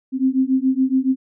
sine beating tone pair, 258.9 / 266 Hz, C4 / C4, -18 / +29 cents, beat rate 7.1 Hz, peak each -18 dBFS, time 0.12-1.16 s, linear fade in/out 50 ms, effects none

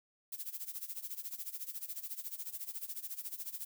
violet noise with tremolo, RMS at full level -40 dBFS, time 0.32-3.65 s, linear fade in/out 5 ms, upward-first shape sine, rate 14 Hz, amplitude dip 85%, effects none

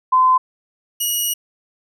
sine / 10% pulse tone pair in turn, 1026 / 2902 Hz, C6 / F#7, -34 / -34 cents, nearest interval octave + tritone, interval 1800 cents, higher second, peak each -10 dBFS, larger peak neither, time 0.12-0.38 / 1-1.34 s, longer second, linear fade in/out 10 ms, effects none

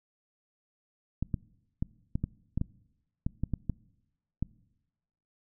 clicks, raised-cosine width 5 ms, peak -17 dBFS, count 12, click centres 1.226 / 1.342 / 1.825 / 2.155 / 2.24 / 2.576 / 2.614 / 3.265 / 3.436 / 3.537 / 3.697 / 4.426 s, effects noise-tail reverb RT60 1.0 s tail -23 dB re dry

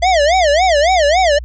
square tone with vibrato, 659.3 Hz, E5, in tune, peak -10 dBFS, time 0.02-1.39 s, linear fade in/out 10 ms, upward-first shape sine, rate 3.6 Hz, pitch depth 250 cents each way, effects added 60 Hz sine -25 dBFS peak until 1.44 s + resampled to 16000 Hz

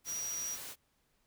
sine tone in noise, 5770 Hz, F#8, 44 cents flat, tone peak -36 dBFS, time 0.05-0.58 s, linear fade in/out 50 ms, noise white, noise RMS -45 dBFS, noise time 0.04-0.76 s, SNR +6 dB, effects pink hiss -75 dBFS RMS until 1.26 s

